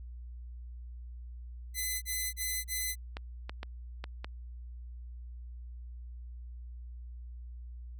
5% pulse tone bursts, 2023 Hz, B6, 41 cents sharp, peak -22 dBFS, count 4, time 1.74-2.956 s, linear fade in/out 50 ms, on 280 ms, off 32 ms
clicks, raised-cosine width 0.3 ms, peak -23 dBFS, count 5, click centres 3.169 / 3.495 / 3.631 / 4.041 / 4.245 s
effects added 60 Hz sine -42 dBFS peak until 7.99 s

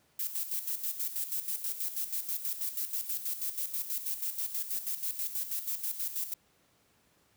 violet noise with tremolo, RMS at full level -33 dBFS, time 0.19-6.34 s, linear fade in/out 5 ms, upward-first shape square, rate 6.2 Hz, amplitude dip 65%, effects pink hiss -68 dBFS RMS until 7.36 s + high-pass 80 Hz 12 dB/octave

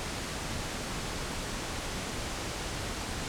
pink low-pass noise, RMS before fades -36 dBFS, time 0-3.28 s, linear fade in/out 0 ms, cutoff 9100 Hz, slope 24 dB/octave, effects none

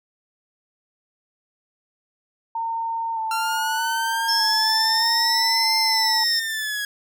sine tone with vibrato, 900 Hz, A5, 39 cents sharp, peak -23 dBFS, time 2.55-6.24 s, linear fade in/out 5 ms, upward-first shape square, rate 0.81 Hz, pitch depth 24 cents each way
sawtooth exponential two-way sweep, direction up then down, 1368 to 2095 to 1654 Hz, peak -21 dBFS, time 3.31-6.85 s, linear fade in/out 2 ms, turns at 5.77 s
sine tone, 5300 Hz, E8, 9 cents sharp, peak -19 dBFS, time 4.28-6.4 s, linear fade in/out 10 ms
effects none

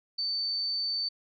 sine tone, 4549 Hz, C#8, 44 cents sharp, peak -28 dBFS, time 0.18-1.09 s, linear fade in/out 10 ms, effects none

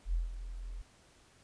sine tone with ADSR envelope, 42.39 Hz, E1, 49 cents sharp, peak -27 dBFS, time 0.05-0.82 s, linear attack 85 ms, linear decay 160 ms, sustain -12 dB, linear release 8 ms, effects pink hiss -63 dBFS RMS until 1.43 s + resampled to 22050 Hz

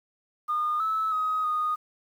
sine tone with pitch steps, 1220 / 1303 / 1261 / 1236 Hz, D#6 / E6 / D#6 / D#6, -34 / -20 / +23 / -12 cents, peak -23 dBFS, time 0.48-1.76 s, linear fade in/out 20 ms, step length 320 ms, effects tanh soft clip ceiling -19 dBFS + 9-bit

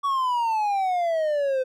triangle exponential sweep, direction down, 1137 to 510 Hz, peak -19 dBFS, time 0.03-1.64 s, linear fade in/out 20 ms, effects none

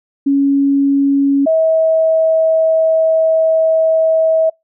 sine tone pair in turn, 278.2 / 643.6 Hz, C#4 / E5, +6 / -42 cents, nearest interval octave + minor third, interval 1452 cents, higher second, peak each -9 dBFS, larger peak neither, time 0.26-1.46 / 1.46-4.5 s, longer second, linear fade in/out 10 ms, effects noise-tail reverb RT60 0.2 s tail -26 dB re dry

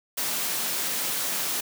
white high-pass noise, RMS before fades -28 dBFS, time 0.17-1.61 s, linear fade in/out 10 ms, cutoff 140 Hz, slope 24 dB/octave, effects none

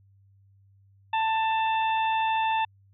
harmonic tone, 887 Hz, A5, 14 cents sharp, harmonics 1 / 2 / 3 / 4, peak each -23 / -35 / -33 / -38 dBFS, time 1.13-2.65 s, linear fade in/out 5 ms, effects added 98 Hz sine -56 dBFS peak until 2.93 s

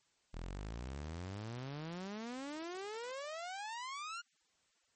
sawtooth exponential sweep, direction up, 39 to 1438 Hz, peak -38 dBFS, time 0.33-4.22 s, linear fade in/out 20 ms, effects white hiss -75 dBFS RMS until 4.95 s + MP3 32 kbps

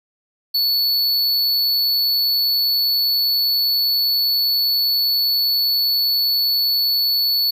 square tone, 4435 Hz, C#8, in tune, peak -16 dBFS, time 0.54-7.51 s, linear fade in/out 10 ms, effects none

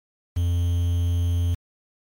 triangle tone with quantisation, 86.7 Hz, F2, 12 cents flat, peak -17 dBFS, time 0.36-1.55 s, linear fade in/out 10 ms, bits 7, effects MP3 96 kbps

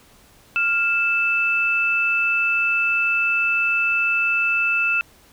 sine tone pair together, 1396.9 / 2637 Hz, F6 / E7, 0 / 0 cents, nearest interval major seventh, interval 1100 cents, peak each -23 / -18 dBFS, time 0.56-5.01 s, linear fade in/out 0 ms, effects pink hiss -52 dBFS RMS until 5.32 s

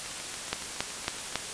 two click trains, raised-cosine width 0.2 ms, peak -9 / -22 dBFS, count 4 / 10, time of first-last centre 0.53-1.356 / 0.06-1.326 s, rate 3.63 / 7.11 Hz, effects white hiss -37 dBFS RMS until 1.53 s + resampled to 22050 Hz

